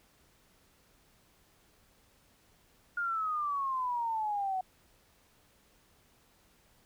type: exponential sweep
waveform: sine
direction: down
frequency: 1429 to 740 Hz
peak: -30 dBFS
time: 2.97-4.61 s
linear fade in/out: 5 ms
effects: pink hiss -66 dBFS RMS until 6.85 s